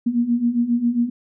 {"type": "beating tone pair", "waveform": "sine", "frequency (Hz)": [233.5, 240.9], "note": ["A#3", "B3"], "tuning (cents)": [3, -43], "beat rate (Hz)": 7.4, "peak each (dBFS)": [-22, -18], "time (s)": [0.06, 1.1], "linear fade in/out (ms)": 10, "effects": []}